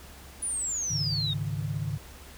sine exponential sweep, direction down, 9956 to 3643 Hz, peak -28 dBFS, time 0.42-1.34 s, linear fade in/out 10 ms
sine chord, Ab suspended fourth, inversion none, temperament just, 103.83 / 138.43 / 155.74 Hz, Ab2 / Db3 / Eb3, 0 / -2 / +2 cents, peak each -33 dBFS, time 0.9-1.98 s, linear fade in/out 10 ms
effects added 68 Hz sine -48 dBFS peak until 2.37 s + pink hiss -49 dBFS RMS until 2.37 s

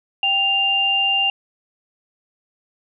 sine tone pair together, 784 / 2794 Hz, G5 / F7, 0 / 0 cents, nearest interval octave + minor seventh, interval 2200 cents, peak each -24 / -16 dBFS, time 0.23-1.3 s, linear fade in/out 2 ms, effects none

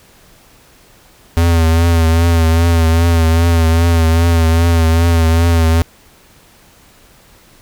square tone with vibrato, 83 Hz, E2, 12 cents sharp, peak -9 dBFS, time 1.37-5.82 s, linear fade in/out 0 ms, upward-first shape triangle, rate 2.5 Hz, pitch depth 51 cents each way, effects pink hiss -46 dBFS RMS until 7.61 s

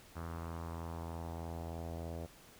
sawtooth tone with low-pass filter sweep, 83.2 Hz, E2, 17 cents sharp, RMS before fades -43 dBFS, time 0.15-2.27 s, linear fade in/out 20 ms, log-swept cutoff 1300 to 610 Hz, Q 2.7, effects pink hiss -59 dBFS RMS until 2.59 s

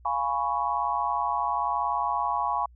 sine chord, C# dominant seventh, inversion first, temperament equal, 698.5 / 830.6 / 987.8 / 1108.7 Hz, E#5 / G#5 / B5 / C#6, 0 / 0 / 0 / 0 cents, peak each -33 / -29 / -29 / -29 dBFS, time 0.05-2.66 s, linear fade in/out 5 ms, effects added 60 Hz sine -50 dBFS peak until 2.75 s

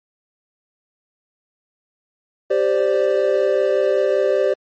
triangle chord, G suspended fourth, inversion none, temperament just, 392 / 522.7 / 588 Hz, G4 / C5 / D5, 0 / -2 / +2 cents, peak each -17 dBFS, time 2.5-4.54 s, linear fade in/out 10 ms, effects MP3 32 kbps

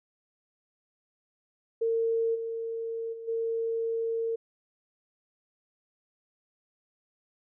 sine tone with level steps, 455.8 Hz, A#4, 39 cents flat, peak -24 / -31 / -38 / -27 dBFS, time 1.81-4.36 s, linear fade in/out 10 ms, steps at 2.34 / 3.12 / 3.27 s, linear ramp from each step 20 ms, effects none

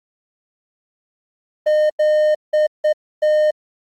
triangle tone bursts at uneven times, 610 Hz, D#5, 34 cents flat, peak -10 dBFS, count 5, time 1.66-1.9 / 1.99-2.35 / 2.53-2.67 / 2.84-2.93 / 3.22-3.51 s, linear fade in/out 10 ms, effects Opus 24 kbps

